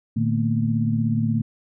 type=tone cluster; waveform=sine; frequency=114.3 / 150.4 / 224 / 240.6 Hz; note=A#2 / D3 / A3 / B3; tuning=-34 / +42 / +31 / -45 cents; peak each=-23 / -26 / -22 / -31 dBFS; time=0.16-1.42 s; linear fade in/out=10 ms; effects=none